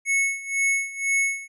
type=tone with tremolo; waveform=square; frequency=2200 Hz; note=C#7; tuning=14 cents flat; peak=-19 dBFS; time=0.05-1.48 s; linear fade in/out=50 ms; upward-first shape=sine; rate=2 Hz; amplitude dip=85%; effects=resampled to 32000 Hz